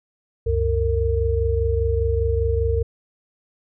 sine tone cluster, 67.7 / 92.7 / 457.2 Hz, C#2 / F#2 / A#4, -40 / +4 / -34 cents, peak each -21 / -23 / -22 dBFS, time 0.46-2.83 s, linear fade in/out 10 ms, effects none

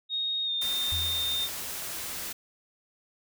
sine tone with pitch glide, 3729 to 3640 Hz, A#7 to A#7, 0 to -42 cents, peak -27 dBFS, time 0.09-1.49 s, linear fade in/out 50 ms, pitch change -42 cents, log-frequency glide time 0.45-0.51 s
white noise, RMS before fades -36 dBFS, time 0.61-2.33 s, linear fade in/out 10 ms
sine tone with exponential decay, 86 Hz, F2, 26 cents flat, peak -30 dBFS, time 0.92-1.8 s, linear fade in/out 0 ms, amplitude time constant 190 ms
effects none

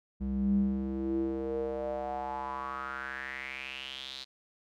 square tone with band-pass filter sweep, 66.3 Hz, C2, 23 cents sharp, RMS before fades -34 dBFS, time 0.2-4.25 s, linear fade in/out 20 ms, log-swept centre 150 to 4100 Hz, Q 5.9, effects none

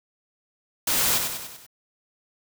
white noise with echo, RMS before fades -23 dBFS, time 0.87-1.18 s, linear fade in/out 5 ms, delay 97 ms, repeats 5, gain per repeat -5 dB, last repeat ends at 1.665 s, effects none

